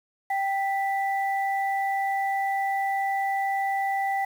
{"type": "tone pair together", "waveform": "sine", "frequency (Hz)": [784, 1975.5], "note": ["G5", "B6"], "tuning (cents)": [0, 0], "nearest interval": "octave + major third", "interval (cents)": 1600, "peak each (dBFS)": [-24, -31], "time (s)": [0.3, 4.25], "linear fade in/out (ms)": 5, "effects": ["8-bit"]}